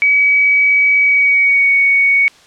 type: tone with pitch glide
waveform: sine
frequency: 2274 to 2231 Hz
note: C#7 to C#7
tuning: +44 to +11 cents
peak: -8 dBFS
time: 0.02-2.28 s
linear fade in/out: 0 ms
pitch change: -33 cents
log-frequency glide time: 1-1.73 s
effects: white hiss -45 dBFS RMS until 2.46 s + low-pass 6000 Hz 12 dB/octave